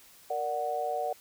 sine chord, Bb augmented, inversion none, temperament equal, 466.2 / 587.3 / 740 Hz, Bb4 / D5 / F#5, 0 / 0 / 0 cents, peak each -36 / -34 / -31 dBFS, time 0.3-1.13 s, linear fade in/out 5 ms, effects white hiss -56 dBFS RMS until 1.2 s

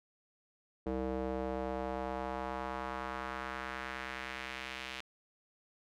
square tone with band-pass filter sweep, 64.8 Hz, C2, 16 cents flat, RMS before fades -39 dBFS, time 0.86-5.01 s, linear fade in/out 5 ms, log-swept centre 420 to 2800 Hz, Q 1.5, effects none

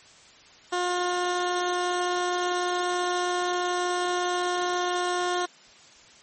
15% pulse tone, 357 Hz, F4, 38 cents sharp, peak -18 dBFS, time 0.72-5.46 s, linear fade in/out 10 ms, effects white hiss -52 dBFS RMS until 6.22 s + MP3 32 kbps

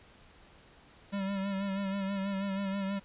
square tone with vibrato, 196 Hz, G3, in tune, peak -32 dBFS, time 1.12-3 s, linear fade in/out 20 ms, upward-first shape sine, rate 6.2 Hz, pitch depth 42 cents each way, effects pink hiss -58 dBFS RMS until 3.04 s + resampled to 8000 Hz

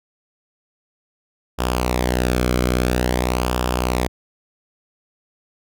sawtooth tone with flanger, 61.8 Hz, B1, 2 cents sharp, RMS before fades -20 dBFS, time 1.58-4.08 s, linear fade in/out 20 ms, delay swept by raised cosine 0.48 to 1.11 ms, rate 0.49 Hz, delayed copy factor -0.6, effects none

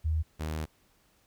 sine / sawtooth tone pair in turn, 79 / 78.09 Hz, D#2 / D#2, +27 / +7 cents, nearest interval unison, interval 20 cents, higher first, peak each -25 / -28 dBFS, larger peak first, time 0.04-0.23 / 0.39-0.66 s, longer second, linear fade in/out 20 ms, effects pink hiss -67 dBFS RMS until 1.26 s

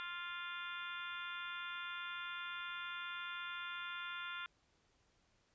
harmonic tone, 349.2 Hz, F4, in tune, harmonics 3 / 4 / 5 / 6 / 7 / 8 / 9 / 10, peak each -51 / -45 / -54 / -54 / -53 / -54 / -60 / -51 dBFS, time 0-4.46 s, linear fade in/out 0 ms, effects pink hiss -75 dBFS RMS until 5.54 s + resampled to 16000 Hz

